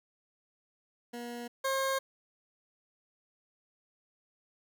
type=tone pair in turn; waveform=20% pulse; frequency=239.2 / 536 Hz; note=A#3 / C5; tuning=+45 / +42 cents; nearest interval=octave + major second; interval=1397 cents; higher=second; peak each=-34 / -24 dBFS; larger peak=second; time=1.13-1.48 / 1.64-1.99 s; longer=neither; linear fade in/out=10 ms; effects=none